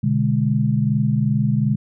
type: chord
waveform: sine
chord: G# diminished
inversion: first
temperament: equal with one note detuned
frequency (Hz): 123.47 / 145.99 / 207.7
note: B2 / D3 / G#3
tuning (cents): 0 / -10 / 0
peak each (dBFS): -20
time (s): 0.03-1.76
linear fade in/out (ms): 10
effects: none